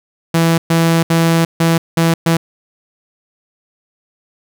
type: tone bursts at uneven times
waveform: sawtooth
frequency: 165.5 Hz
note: E3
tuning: 7 cents sharp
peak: -6 dBFS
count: 6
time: 0.34-0.58 / 0.7-1.03 / 1.1-1.45 / 1.6-1.78 / 1.97-2.14 / 2.26-2.37 s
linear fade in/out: 5 ms
effects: none